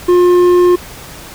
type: tone with hard clipping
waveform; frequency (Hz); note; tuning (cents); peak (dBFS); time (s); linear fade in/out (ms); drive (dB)
sine; 355.8; F4; +32; -7; 0.08-0.76; 10; 6
effects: added 61 Hz sine -42 dBFS peak until 1.34 s + pink hiss -32 dBFS RMS until 1.34 s